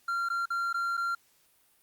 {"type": "tone with dropouts", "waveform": "triangle", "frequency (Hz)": 1380, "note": "F6", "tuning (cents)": -21, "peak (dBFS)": -26, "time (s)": [0.08, 1.15], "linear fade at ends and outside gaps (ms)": 5, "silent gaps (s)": [[0.288, 0.3], [0.457, 0.503], [0.729, 0.742], [0.97, 0.975]], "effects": ["white hiss -66 dBFS RMS until 1.82 s", "Opus 48 kbps"]}